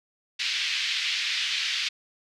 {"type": "band-pass noise", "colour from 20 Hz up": "pink", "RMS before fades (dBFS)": -28, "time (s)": [0.39, 1.89], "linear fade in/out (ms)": 10, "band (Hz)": [2200, 4700], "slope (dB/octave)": 24, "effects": []}